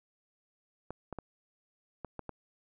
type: clicks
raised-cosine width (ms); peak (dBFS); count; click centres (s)
1; -25; 6; 0.906 / 1.127 / 1.187 / 2.047 / 2.193 / 2.293
effects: none